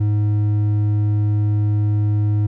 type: tone with hard clipping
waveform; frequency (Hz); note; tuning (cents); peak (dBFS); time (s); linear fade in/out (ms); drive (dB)
sine; 104.7; G#2; +15; -16; 0-2.47; 10; 5
effects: none